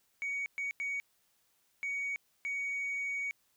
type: tone bursts at uneven times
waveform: sine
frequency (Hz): 2244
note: C#7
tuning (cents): +21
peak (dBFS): -31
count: 5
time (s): 0.22-0.46 / 0.58-0.71 / 0.8-1 / 1.83-2.16 / 2.45-3.31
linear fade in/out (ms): 0
effects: tanh soft clip ceiling -31 dBFS + white hiss -73 dBFS RMS until 3.56 s